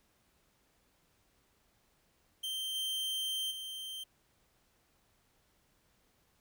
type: tone with level steps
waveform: 45% pulse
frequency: 3136 Hz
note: G7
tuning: in tune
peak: -35 / -33 / -40 dBFS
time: 2.43-4.04 s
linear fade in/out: 10 ms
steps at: 2.74 / 3.5 s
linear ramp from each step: 20 ms
effects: pink hiss -72 dBFS RMS until 6.4 s